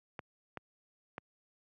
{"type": "clicks", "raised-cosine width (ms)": 0.5, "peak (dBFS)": -25, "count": 3, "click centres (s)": [0.192, 0.573, 1.181], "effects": ["high-pass 100 Hz 12 dB/octave"]}